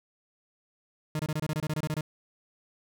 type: tone bursts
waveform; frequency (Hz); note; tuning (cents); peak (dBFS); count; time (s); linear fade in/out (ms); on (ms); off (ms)
40% pulse; 153.6; D#3; -22; -27; 13; 1.15-2.009; 2; 43; 25
effects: none